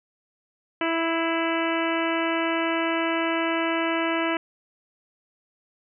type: harmonic tone with a mistuned harmonic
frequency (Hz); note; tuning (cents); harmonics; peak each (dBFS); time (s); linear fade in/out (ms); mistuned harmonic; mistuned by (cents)
329.6; E4; 0; 1 / 2 / 3 / 4 / 5 / 6 / 7 / 8 / 9; -26 / -29 / -31 / -32 / -33 / -34 / -34 / -35 / -36; 0.81-4.37; 2; 6; +26
effects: none